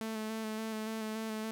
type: tone with vibrato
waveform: sawtooth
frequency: 219.4 Hz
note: A3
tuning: 5 cents flat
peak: -32 dBFS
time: 0.01-1.51 s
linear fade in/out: 0 ms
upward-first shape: square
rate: 3.5 Hz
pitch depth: 18 cents each way
effects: none